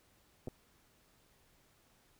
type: clicks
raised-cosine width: 2 ms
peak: -29 dBFS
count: 2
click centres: 0.474 / 0.482 s
effects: pink hiss -69 dBFS RMS until 2.19 s